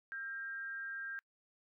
sine tone with amplitude modulation, 1597 Hz, G6, 32 cents sharp, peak -38 dBFS, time 0.12-1.19 s, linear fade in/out 0 ms, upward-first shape sine, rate 263 Hz, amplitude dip 45%, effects noise-tail reverb RT60 0.1 s tail -26 dB re dry

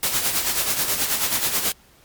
white noise with tremolo, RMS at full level -20 dBFS, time 0.03-1.72 s, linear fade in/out 0 ms, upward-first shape sine, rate 9.3 Hz, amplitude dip 55%, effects pink hiss -54 dBFS RMS until 2.04 s + MP3 96 kbps

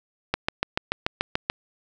click train, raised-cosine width 0.3 ms, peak -6 dBFS, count 9, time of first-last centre 0.34-1.499 s, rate 6.9 Hz, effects none

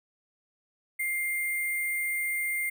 sine tone with sample-and-hold, 2105 Hz, C7, 10 cents sharp, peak -27 dBFS, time 0.99-2.7 s, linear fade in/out 10 ms, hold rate 11025 Hz, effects none

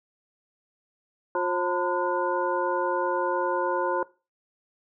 sine tone cluster, 355.9 / 536 / 903 / 1013 / 1447 Hz, F4 / C5 / A5 / B5 / F#6, +33 / +42 / +45 / +44 / -39 cents, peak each -29 / -28 / -29 / -30 / -34 dBFS, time 1.35-4.03 s, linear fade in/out 2 ms, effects noise-tail reverb RT60 0.3 s tail -20 dB re dry

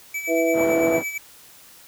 square tone with tremolo, 2301 Hz, D7, 36 cents flat, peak -25 dBFS, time 0.14-1.18 s, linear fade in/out 5 ms, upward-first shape sine, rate 8.9 Hz, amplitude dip 60%
harmonic tone, 164.81 Hz, E3, in tune, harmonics 2 / 3 / 4, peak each -22 / -22 / -22 dBFS, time 0.27-1.02 s, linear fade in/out 50 ms
pink band-pass noise, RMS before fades -29 dBFS, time 0.53-1.04 s, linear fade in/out 50 ms, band 210 to 1000 Hz, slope 12 dB/octave
effects white hiss -48 dBFS RMS until 1.87 s

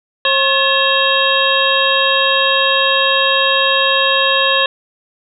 harmonic tone with a mistuned harmonic, 540 Hz, C#5, 45 cents flat, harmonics 1 / 2 / 3 / 5 / 6 / 7, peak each -18 / -18 / -18 / -18 / -18 / -18 dBFS, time 0.25-4.66 s, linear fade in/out 2 ms, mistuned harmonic 3, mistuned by +100 cents, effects none

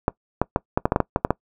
clicks, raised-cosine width 1 ms, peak -3 dBFS, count 11, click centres 0.081 / 0.416 / 0.561 / 0.775 / 0.855 / 0.921 / 0.961 / 1.003 / 1.161 / 1.249 / 1.306 s, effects noise-tail reverb RT60 0.1 s tail -23 dB re dry

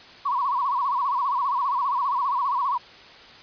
sine tone with vibrato, 1046 Hz, C6, 1 cent flat, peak -21 dBFS, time 0.25-2.78 s, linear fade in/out 10 ms, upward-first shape sine, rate 15 Hz, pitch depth 150 cents each way, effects white hiss -46 dBFS RMS until 3.42 s + resampled to 11025 Hz

